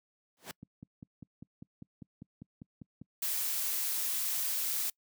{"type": "noise with exponential growth", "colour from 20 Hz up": "pink", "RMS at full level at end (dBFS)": -36, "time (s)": [0.37, 0.51], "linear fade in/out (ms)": 1, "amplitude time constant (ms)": 30}
{"type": "click train", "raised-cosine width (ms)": 5, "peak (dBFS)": -27, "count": 13, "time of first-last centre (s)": [0.63, 3.016], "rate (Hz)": 5.03}
{"type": "noise", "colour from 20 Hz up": "blue", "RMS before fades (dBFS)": -33, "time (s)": [3.22, 4.9], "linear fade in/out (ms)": 5}
{"effects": ["noise-tail reverb RT60 0.1 s tail -26 dB re dry", "high-pass 200 Hz 12 dB/octave"]}